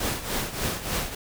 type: noise with tremolo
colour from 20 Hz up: pink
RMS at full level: -26 dBFS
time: 0-1.15 s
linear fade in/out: 5 ms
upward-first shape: triangle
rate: 3.4 Hz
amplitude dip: 75%
effects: none